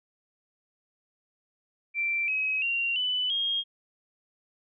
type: tone with pitch steps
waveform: sine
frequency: 2349 / 2547 / 2761 / 2994 / 3246 Hz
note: D7 / D#7 / F7 / F#7 / G#7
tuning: 0 / +40 / -20 / +20 / -40 cents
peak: -25 dBFS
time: 1.94-3.64 s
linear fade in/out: 50 ms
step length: 340 ms
effects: none